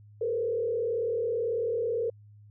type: tone with frequency modulation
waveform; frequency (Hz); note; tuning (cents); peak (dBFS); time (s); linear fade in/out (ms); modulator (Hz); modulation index
sine; 463.1; A#4; -11; -26; 0.21-2.1; 5; 38.2; 0.97
effects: added 104 Hz sine -50 dBFS peak until 2.5 s